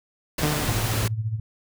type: noise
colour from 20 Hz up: pink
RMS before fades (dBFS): -27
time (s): 0.38-1.08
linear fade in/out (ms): 5
type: tone with exponential decay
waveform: sawtooth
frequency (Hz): 150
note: D3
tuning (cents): +37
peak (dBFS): -15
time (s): 0.43-1.12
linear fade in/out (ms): 2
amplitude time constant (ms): 150
type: tone with tremolo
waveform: sine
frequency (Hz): 110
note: A2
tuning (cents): 0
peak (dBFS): -21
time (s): 0.68-1.4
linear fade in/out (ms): 5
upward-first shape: sine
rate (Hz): 14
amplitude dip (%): 70
effects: none